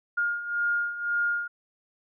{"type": "beating tone pair", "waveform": "sine", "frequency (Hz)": [1416, 1417.9], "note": ["F6", "F6"], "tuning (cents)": [23, 26], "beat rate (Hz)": 1.9, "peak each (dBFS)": [-31, -26], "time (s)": [0.17, 1.48], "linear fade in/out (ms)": 10, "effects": []}